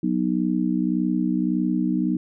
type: chord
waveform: sine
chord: B major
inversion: second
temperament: just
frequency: 185.21 / 246.9 / 308.7 Hz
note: F#3 / B3 / D#4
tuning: +2 / 0 / -14 cents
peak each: -24 dBFS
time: 0.03-2.17 s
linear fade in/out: 5 ms
effects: none